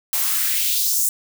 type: noise with high-pass filter sweep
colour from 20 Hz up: blue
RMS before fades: -20 dBFS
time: 0.13-1.09 s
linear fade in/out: 0 ms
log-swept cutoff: 710 to 8300 Hz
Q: 2.1
effects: none